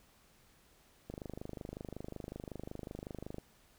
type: click train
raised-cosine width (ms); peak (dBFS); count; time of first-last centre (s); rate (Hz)
2; -29; 59; 1.1-3.383; 25.4
effects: pink hiss -66 dBFS RMS until 3.78 s